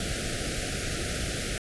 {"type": "band-stop noise", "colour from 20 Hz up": "pink", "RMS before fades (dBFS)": -31, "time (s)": [0, 1.58], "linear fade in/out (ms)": 2, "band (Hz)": [740, 1300], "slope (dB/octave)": 96, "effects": ["resampled to 24000 Hz"]}